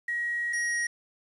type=tone pair in turn; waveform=sine / square; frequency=1900 / 1890.3 Hz; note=A#6 / A#6; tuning=+33 / +24 cents; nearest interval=unison; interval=9 cents; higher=first; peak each=-27 dBFS; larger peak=neither; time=0.08-0.53 / 0.53-0.87 s; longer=first; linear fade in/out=5 ms; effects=resampled to 24000 Hz + 9-bit